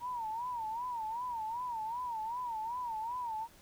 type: tone with vibrato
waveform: sine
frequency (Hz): 932.3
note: A#5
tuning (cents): 0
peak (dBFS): -35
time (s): 0-3.48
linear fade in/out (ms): 50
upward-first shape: sine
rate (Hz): 2.6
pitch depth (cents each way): 130
effects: pink hiss -60 dBFS RMS until 3.61 s